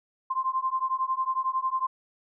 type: beating tone pair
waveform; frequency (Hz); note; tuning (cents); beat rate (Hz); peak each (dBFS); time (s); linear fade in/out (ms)
sine; 1042 / 1053; C6 / C6; -7 / +11; 11; -28 / -28; 0.3-1.87; 10
effects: none